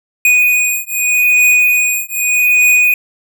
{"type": "beating tone pair", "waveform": "square", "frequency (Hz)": [2478, 2478.82], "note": ["D#7", "D#7"], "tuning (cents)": [-8, -7], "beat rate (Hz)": 0.82, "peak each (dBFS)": -13, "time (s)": [0.25, 2.94], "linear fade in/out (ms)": 2, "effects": []}